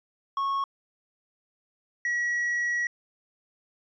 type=tone pair in turn; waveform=triangle; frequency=1100 / 1920.9 Hz; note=C#6 / B6; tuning=-14 / -49 cents; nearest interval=minor seventh; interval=965 cents; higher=second; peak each=-23 dBFS; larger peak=neither; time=0.37-0.64 / 2.05-2.87 s; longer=second; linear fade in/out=2 ms; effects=resampled to 16000 Hz